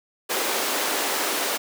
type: high-pass noise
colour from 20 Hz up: pink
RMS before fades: -25 dBFS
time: 0.29-1.58 s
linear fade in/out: 20 ms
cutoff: 320 Hz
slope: 24 dB/octave
effects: none